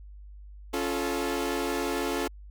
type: chord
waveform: sawtooth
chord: Db augmented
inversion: none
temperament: equal with one note detuned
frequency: 277.2 / 349.2 / 435.4 Hz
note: Db4 / F4 / A4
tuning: 0 / 0 / -18 cents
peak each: -28 dBFS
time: 0.73-2.28 s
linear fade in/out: 10 ms
effects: added 50 Hz sine -43 dBFS peak until 2.5 s